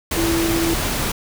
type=tone in noise; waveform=sine; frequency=332.7 Hz; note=E4; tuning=16 cents sharp; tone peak=-18 dBFS; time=0.17-0.74 s; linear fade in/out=5 ms; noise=pink; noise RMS=-22 dBFS; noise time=0.11-1.12 s; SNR=+1 dB; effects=none